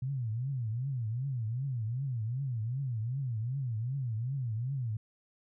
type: tone with vibrato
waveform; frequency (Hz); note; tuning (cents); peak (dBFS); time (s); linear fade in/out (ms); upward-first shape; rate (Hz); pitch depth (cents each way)
sine; 122.9; B2; -8; -31; 0.02-4.97; 5; triangle; 2.6; 260
effects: none